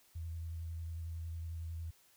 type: tone with vibrato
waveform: sine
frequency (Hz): 82.41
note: E2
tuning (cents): 0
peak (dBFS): -39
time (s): 0.15-1.91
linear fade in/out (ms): 10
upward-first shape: sine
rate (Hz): 11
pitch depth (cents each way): 24
effects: white hiss -67 dBFS RMS until 2.16 s